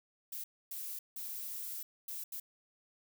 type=noise bursts at uneven times; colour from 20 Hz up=violet; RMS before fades=-42 dBFS; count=5; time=0.32-0.44 / 0.71-0.99 / 1.16-1.83 / 2.08-2.24 / 2.32-2.4 s; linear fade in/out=5 ms; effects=none